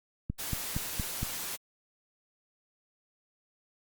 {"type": "click train", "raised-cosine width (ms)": 5, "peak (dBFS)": -19, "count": 5, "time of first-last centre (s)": [0.3, 1.23], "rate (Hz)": 4.3}
{"type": "noise", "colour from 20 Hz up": "white", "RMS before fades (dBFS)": -37, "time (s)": [0.38, 1.57], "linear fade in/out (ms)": 20}
{"effects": ["Opus 48 kbps"]}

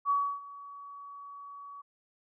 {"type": "tone with ADSR envelope", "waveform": "sine", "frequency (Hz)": 1132, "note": "C#6", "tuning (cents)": 36, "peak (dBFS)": -23, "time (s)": [0.05, 1.82], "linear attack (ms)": 50, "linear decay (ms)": 300, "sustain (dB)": -20, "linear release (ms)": 14, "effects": []}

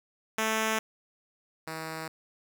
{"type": "tone pair in turn", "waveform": "5% pulse", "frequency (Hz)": [220, 160.02], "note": ["A3", "D#3"], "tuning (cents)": [0, 49], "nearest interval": "tritone", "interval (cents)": 551, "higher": "first", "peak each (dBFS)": [-15, -24], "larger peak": "first", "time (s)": [[0.38, 0.79], [1.67, 2.08]], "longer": "neither", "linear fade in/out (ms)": 5, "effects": []}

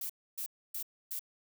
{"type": "noise bursts", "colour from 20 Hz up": "violet", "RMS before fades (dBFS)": -38, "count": 4, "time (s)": [0.01, 1.194], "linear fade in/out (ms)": 5, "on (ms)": 86, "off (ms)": 280, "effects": []}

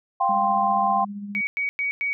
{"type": "chord", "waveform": "sine", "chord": "F suspended second", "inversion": "none", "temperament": "equal", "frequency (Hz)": [698.5, 784, 1046.5], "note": ["F5", "G5", "C6"], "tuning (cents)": [0, 0, 0], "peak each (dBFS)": [-26, -21, -22], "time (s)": [0.2, 1.05], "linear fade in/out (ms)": 10}
{"type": "tone with tremolo", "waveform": "sine", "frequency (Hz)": 203.1, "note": "G#3", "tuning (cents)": -38, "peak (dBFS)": -29, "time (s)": [0.29, 1.41], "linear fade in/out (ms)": 2, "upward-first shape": "sine", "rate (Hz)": 15, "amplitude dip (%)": 40}
{"type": "tone bursts", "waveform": "sine", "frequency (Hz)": 2256, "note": "C#7", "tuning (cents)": 30, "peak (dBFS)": -22, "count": 4, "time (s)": [1.35, 2.13], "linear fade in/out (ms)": 0, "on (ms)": 120, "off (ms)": 100}
{"effects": []}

